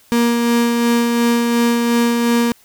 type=tone with tremolo; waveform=35% pulse; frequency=235.8 Hz; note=A#3; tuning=20 cents sharp; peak=-10 dBFS; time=0.12-2.52 s; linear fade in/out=0 ms; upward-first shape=sine; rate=2.8 Hz; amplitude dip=30%; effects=white hiss -51 dBFS RMS until 2.64 s